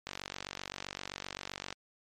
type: click train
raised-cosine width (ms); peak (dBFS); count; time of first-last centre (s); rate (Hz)
0.2; -20; 80; 0.07-1.726; 47.7
effects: MP3 64 kbps